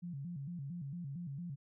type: tone with vibrato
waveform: sine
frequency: 155.56 Hz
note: D#3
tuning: in tune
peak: -40 dBFS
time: 0.02-1.56 s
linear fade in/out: 20 ms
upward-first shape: square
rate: 4.4 Hz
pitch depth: 200 cents each way
effects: none